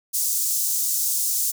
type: high-pass noise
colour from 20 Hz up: pink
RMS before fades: -23 dBFS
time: 0.13-1.52 s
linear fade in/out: 20 ms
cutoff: 6300 Hz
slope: 24 dB/octave
effects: none